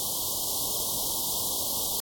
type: band-stop noise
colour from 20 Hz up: white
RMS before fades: -29 dBFS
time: 0-2 s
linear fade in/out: 0 ms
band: 1100 to 3100 Hz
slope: 96 dB/octave
effects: AAC 64 kbps